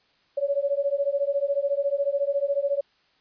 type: beating tone pair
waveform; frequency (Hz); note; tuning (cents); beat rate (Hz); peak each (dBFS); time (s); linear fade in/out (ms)
sine; 556 / 570; C#5 / C#5; +5 / +48; 14; -25 / -25; 0.37-2.81; 10
effects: white hiss -64 dBFS RMS until 3.2 s + resampled to 11025 Hz